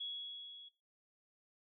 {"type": "tone with level ramp", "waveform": "sine", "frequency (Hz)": 3349, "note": "G#7", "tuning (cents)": 14, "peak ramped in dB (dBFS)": [-39, -53], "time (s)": [0, 0.69], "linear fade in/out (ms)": 10, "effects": ["noise-tail reverb RT60 0.3 s tail -17 dB re dry"]}